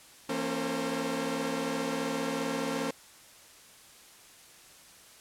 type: tone cluster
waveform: sawtooth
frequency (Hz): 169 / 233.8 / 273.4 / 452.8 / 524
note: E3 / A#3 / C#4 / A4 / C5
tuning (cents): +43 / +5 / -24 / +50 / +2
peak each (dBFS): -37 / -33 / -30 / -33 / -34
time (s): 0.29-2.91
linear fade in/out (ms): 5
effects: white hiss -54 dBFS RMS until 5.2 s + low-pass 11000 Hz 12 dB/octave